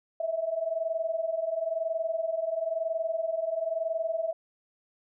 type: tone pair together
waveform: sine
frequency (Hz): 638.3 / 659.3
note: D#5 / E5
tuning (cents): +44 / 0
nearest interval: minor second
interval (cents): 56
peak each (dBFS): -32 / -29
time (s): 0.2-4.33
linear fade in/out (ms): 5
effects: none